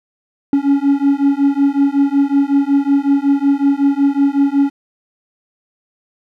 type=beating tone pair; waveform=triangle; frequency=277.2 / 282.6 Hz; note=C#4 / C#4; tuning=0 / +34 cents; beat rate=5.4 Hz; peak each=-12 dBFS; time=0.53-4.7 s; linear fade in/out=2 ms; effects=none